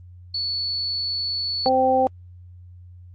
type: tone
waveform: sine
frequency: 4435 Hz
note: C#8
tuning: in tune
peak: -23 dBFS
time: 0.34-1.69 s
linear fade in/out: 5 ms
type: harmonic tone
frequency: 260 Hz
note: C4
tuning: 11 cents flat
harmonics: 1 / 2 / 3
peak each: -26 / -19 / -18 dBFS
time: 1.66-2.07 s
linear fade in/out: 0 ms
effects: added 89 Hz sine -41 dBFS peak until 3.14 s + Opus 32 kbps